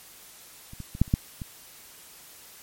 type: clicks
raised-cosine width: 5 ms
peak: -30 / -24 / -24 / -6 / -30 / -8 / -22 dBFS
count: 7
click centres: 0.734 / 0.803 / 0.951 / 1.016 / 1.079 / 1.139 / 1.418 s
effects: white hiss -49 dBFS RMS until 2.62 s + MP3 64 kbps